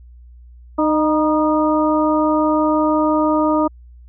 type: harmonic tone with a mistuned harmonic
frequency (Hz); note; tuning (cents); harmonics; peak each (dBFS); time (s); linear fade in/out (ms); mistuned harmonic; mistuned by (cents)
306.7; D#4; -25; 1 / 2 / 3 / 4; -16 / -19 / -21 / -22; 0.78-3.68; 10; 3; +48
effects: added 60 Hz sine -39 dBFS peak until 4.08 s